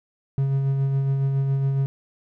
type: tone with tremolo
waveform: triangle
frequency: 136.6 Hz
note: C#3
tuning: 25 cents flat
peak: -16 dBFS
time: 0.38-1.86 s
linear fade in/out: 0 ms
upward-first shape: sine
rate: 7.2 Hz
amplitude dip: 30%
effects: none